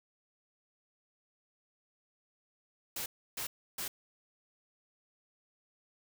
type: noise bursts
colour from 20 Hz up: white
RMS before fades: -38 dBFS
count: 3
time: 2.96-3.88 s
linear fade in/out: 5 ms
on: 100 ms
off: 310 ms
effects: none